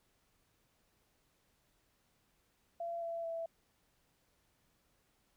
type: tone with pitch steps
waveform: sine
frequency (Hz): 680 / 671.4 / 662.9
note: F5 / E5 / E5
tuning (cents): -46 / +32 / +10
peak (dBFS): -37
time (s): 2.8-3.46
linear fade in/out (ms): 5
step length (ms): 220
effects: pink hiss -75 dBFS RMS until 5.36 s